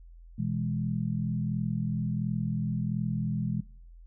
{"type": "chord", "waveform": "sine", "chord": "E major", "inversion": "second", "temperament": "equal", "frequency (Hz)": [123.47, 164.81, 207.7], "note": ["B2", "E3", "G#3"], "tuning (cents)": [0, 0, 0], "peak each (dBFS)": -32, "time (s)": [0.38, 3.61], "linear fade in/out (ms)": 10, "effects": ["noise-tail reverb RT60 0.5 s tail -20 dB re dry", "added 42 Hz sine -47 dBFS peak until 4.06 s"]}